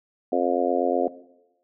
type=harmonic tone; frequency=88.2 Hz; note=F2; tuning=18 cents sharp; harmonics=3 / 4 / 5 / 6 / 7 / 8; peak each=-27 / -27 / -27 / -27 / -27 / -27 dBFS; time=0.32-1.08 s; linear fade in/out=5 ms; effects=noise-tail reverb RT60 0.9 s tail -17 dB re dry